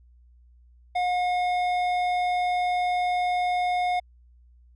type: tone with hard clipping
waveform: sine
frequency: 720 Hz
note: F#5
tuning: 47 cents flat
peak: -24 dBFS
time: 0.95-4 s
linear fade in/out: 10 ms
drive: 10 dB
effects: added 60 Hz sine -52 dBFS peak until 4.75 s + resampled to 24000 Hz